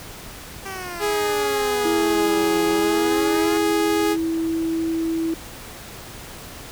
10% pulse exponential two-way sweep, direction down then up, 392.9 to 174.61 to 367.1 Hz, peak -22 dBFS, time 0.65-3.58 s, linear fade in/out 10 ms, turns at 2.65 s
sawtooth tone, 415.3 Hz, G#4, in tune, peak -16 dBFS, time 0.99-4.17 s, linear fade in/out 50 ms
sine tone with pitch glide, 329.6 to 327.1 Hz, E4 to E4, 0 to -13 cents, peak -20 dBFS, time 1.85-5.34 s, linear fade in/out 2 ms, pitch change -13 cents, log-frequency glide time 2.12-4.24 s
effects pink hiss -38 dBFS RMS until 6.71 s

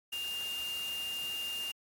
sine tone in noise, 2805 Hz, F7, 7 cents sharp, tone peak -35 dBFS, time 0.12-1.72 s, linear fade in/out 10 ms, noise white, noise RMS -45 dBFS, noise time 0.12-1.72 s, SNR +7 dB, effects AAC 64 kbps

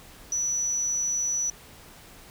sine tone, 5920 Hz, F#8, in tune, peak -23 dBFS, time 0.32-1.5 s, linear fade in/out 2 ms, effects tanh soft clip ceiling -21 dBFS + pink hiss -49 dBFS RMS until 2.3 s

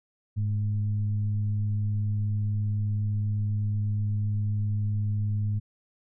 sine tone with frequency modulation, 103.83 Hz, G#2, in tune, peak -24 dBFS, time 0.36-5.6 s, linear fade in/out 20 ms, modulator 108 Hz, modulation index 0.37, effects none

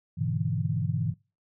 sine chord, E dominant seventh, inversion first, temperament just, 103.01 / 123.61 / 148.33 / 164.81 Hz, G#2 / B2 / D3 / E3, -14 / +2 / +18 / 0 cents, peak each -31 dBFS, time 0.17-1.14 s, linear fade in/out 20 ms, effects noise-tail reverb RT60 0.3 s tail -24 dB re dry

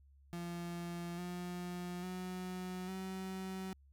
35% pulse tone with pitch steps, 172.3 / 177.66 / 183.18 / 188.87 Hz, F3 / F3 / F#3 / F#3, -23 / +30 / -17 / +36 cents, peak -39 dBFS, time 0.33-3.73 s, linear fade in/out 0 ms, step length 850 ms, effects added 69 Hz sine -61 dBFS peak until 3.92 s

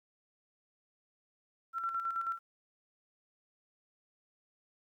sine tone with tremolo, 1353 Hz, E6, 45 cents sharp, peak -31 dBFS, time 1.73-2.39 s, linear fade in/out 50 ms, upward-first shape square, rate 9.3 Hz, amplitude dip 50%, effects 12-bit

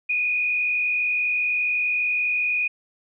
sine tone with frequency modulation, 2467 Hz, D#7, 15 cents flat, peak -20 dBFS, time 0.09-2.68 s, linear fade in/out 10 ms, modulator 48 Hz, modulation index 0.9, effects none

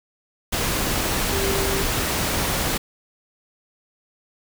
sine tone in noise, 392 Hz, G4, in tune, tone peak -25 dBFS, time 1.32-1.83 s, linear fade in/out 10 ms, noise pink, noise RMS -23 dBFS, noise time 0.52-2.78 s, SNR -5 dB, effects none

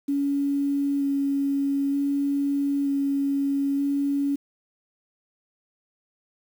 sine tone with vibrato, 280 Hz, C#4, 18 cents sharp, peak -21 dBFS, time 0.08-4.36 s, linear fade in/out 10 ms, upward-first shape square, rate 0.54 Hz, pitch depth 9 cents each way, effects 8-bit

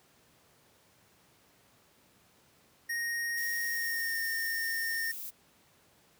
square tone with pitch glide, 1864.7 to 1825.3 Hz, A#6 to A#6, 0 to -37 cents, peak -32 dBFS, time 2.89-5.12 s, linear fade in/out 10 ms, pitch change -37 cents, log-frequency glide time 3.68-4.2 s
violet noise, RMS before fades -41 dBFS, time 3.36-5.31 s, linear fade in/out 20 ms
effects pink hiss -64 dBFS RMS until 6.19 s + high-pass 100 Hz 12 dB/octave

